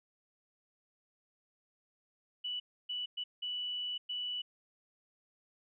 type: tone bursts at uneven times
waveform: sine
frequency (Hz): 2960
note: F#7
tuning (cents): 0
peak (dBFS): -35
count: 5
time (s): 2.44-2.6 / 2.89-3.06 / 3.17-3.24 / 3.42-3.98 / 4.09-4.42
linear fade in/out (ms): 10
effects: none